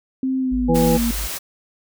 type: tone with pitch glide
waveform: sine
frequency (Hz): 262.2 to 233.6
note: C4 to A#3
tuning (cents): +4 to +4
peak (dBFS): -18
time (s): 0.23-1.11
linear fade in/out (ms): 2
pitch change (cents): -200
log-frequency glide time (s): 0.39-0.94
type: tone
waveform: sine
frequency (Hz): 51.91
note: G#1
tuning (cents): 0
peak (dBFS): -24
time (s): 0.51-1.28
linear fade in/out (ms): 20
type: harmonic tone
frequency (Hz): 164.81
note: E3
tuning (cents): 0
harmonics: 1 / 2 / 3 / 5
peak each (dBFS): -19 / -24 / -18 / -24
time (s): 0.68-0.98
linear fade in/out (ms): 20
type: noise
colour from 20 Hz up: white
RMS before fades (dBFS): -28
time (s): 0.74-1.39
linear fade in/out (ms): 20
effects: none